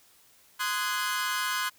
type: chord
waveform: sawtooth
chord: Ab dominant seventh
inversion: first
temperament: equal with one note detuned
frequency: 1036.3 / 1244.5 / 1480 / 1661.2 Hz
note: C6 / Eb6 / Gb6 / Ab6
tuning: -17 / 0 / 0 / 0 cents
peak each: -28 / -32 / -29 / -31 dBFS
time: 0.59-1.7 s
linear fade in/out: 20 ms
effects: white hiss -60 dBFS RMS until 1.78 s